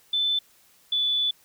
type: tone pair in turn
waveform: sine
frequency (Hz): 3520 / 3470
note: A7 / A7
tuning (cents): 0 / -25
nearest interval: unison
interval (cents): 25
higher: first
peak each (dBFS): -21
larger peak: neither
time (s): 0.13-0.39 / 0.92-1.31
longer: second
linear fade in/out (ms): 5
effects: white hiss -59 dBFS RMS until 1.44 s